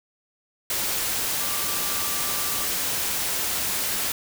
sine tone in noise, 1174.7 Hz, D6, in tune, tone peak -37 dBFS, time 1.4-2.65 s, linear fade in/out 2 ms, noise white, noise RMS -26 dBFS, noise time 0.7-4.12 s, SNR -14 dB, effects none

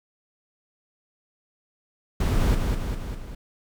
brown noise with echo, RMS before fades -21 dBFS, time 2.2-2.55 s, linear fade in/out 5 ms, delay 200 ms, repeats 4, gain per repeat -4 dB, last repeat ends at 3.35 s, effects none

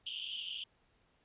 pink band-pass noise, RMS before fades -42 dBFS, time 0.06-0.64 s, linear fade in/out 5 ms, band 2900 to 3300 Hz, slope 96 dB/octave, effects pink hiss -72 dBFS RMS until 1.24 s + resampled to 8000 Hz

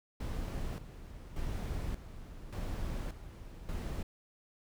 brown noise with tremolo, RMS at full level -37 dBFS, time 0.2-4.03 s, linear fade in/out 5 ms, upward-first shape square, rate 0.86 Hz, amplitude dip 70%, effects none

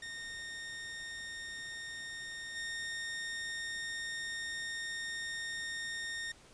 sawtooth tone with level steps, 1840 Hz, A#6, 23 cents flat, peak -38 / -34 dBFS, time 0.02-6.32 s, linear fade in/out 5 ms, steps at 2.55 s, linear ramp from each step 20 ms, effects pink hiss -59 dBFS RMS until 6.53 s + resampled to 22050 Hz

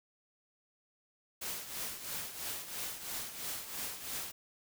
white noise with tremolo, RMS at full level -38 dBFS, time 1.41-4.32 s, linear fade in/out 10 ms, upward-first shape triangle, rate 3 Hz, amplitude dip 70%, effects none

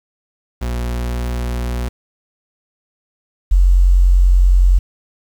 40% pulse / sine tone pair in turn, 60.1 / 45.18 Hz, B1 / F#1, -46 / -40 cents, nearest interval perfect fourth, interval 494 cents, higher first, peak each -18 / -7 dBFS, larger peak second, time 0.61-1.89 / 3.51-4.79 s, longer neither, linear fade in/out 10 ms, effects 7-bit

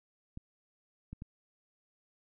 clicks, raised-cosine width 5 ms, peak -30 dBFS, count 3, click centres 0.374 / 1.13 / 1.221 s, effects none

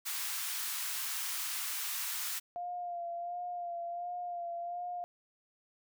white high-pass noise, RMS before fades -37 dBFS, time 0.05-2.4 s, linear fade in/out 20 ms, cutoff 970 Hz, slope 24 dB/octave
sine tone with vibrato, 699 Hz, F5, 1 cent sharp, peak -36 dBFS, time 2.56-5.04 s, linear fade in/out 0 ms, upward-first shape sine, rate 1.4 Hz, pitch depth 32 cents each way
effects none

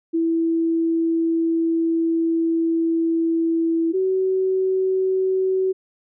sine tone pair in turn, 329.6 / 377.3 Hz, E4 / F#4, 0 / +34 cents, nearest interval major second, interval 234 cents, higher second, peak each -17 dBFS, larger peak neither, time 0.13-3.93 / 3.93-5.73 s, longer first, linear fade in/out 20 ms, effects none

